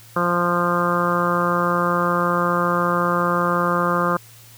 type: harmonic tone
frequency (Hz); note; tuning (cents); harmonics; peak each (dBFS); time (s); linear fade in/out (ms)
174.61; F3; 0; 1 / 2 / 3 / 4 / 5 / 6 / 7 / 8 / 9; -24 / -27 / -24 / -32 / -32 / -24 / -22 / -28 / -32; 0.16-4.17; 5
effects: added 114 Hz sine -47 dBFS peak until 4.57 s + white hiss -47 dBFS RMS until 4.57 s